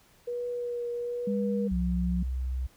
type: tone with vibrato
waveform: sine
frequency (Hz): 482.1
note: B4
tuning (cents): -42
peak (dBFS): -30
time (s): 0.27-1.68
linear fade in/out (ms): 10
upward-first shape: triangle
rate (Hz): 1.2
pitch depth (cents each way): 19
type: tone with pitch glide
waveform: sine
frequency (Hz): 202.6 to 178.42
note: G#3 to F3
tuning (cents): -43 to +37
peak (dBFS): -27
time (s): 1.27-2.23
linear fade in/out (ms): 5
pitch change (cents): -220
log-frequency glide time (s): 1.66-1.76
type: tone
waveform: sine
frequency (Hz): 64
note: C2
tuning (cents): -38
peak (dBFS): -28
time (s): 1.71-2.67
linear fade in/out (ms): 10
effects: pink hiss -61 dBFS RMS until 2.76 s